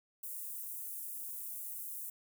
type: high-pass noise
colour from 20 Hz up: white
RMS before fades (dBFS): -43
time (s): 0.23-2.1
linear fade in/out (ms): 5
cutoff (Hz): 9500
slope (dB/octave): 24
effects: none